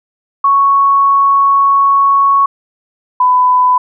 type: tone pair in turn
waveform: sine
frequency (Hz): 1109 / 1000.4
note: C#6 / B5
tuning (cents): 0 / +22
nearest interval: major second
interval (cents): 178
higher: first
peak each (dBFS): -6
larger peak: neither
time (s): 0.44-2.46 / 3.2-3.78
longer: first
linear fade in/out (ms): 5
effects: none